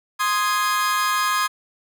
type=chord; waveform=40% pulse; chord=Ab major; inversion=first; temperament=equal; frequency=1046.5 / 1244.5 / 1661.2 Hz; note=C6 / Eb6 / Ab6; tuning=0 / 0 / 0 cents; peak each=-22 / -22 / -24 dBFS; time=0.19-1.48 s; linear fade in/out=20 ms; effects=none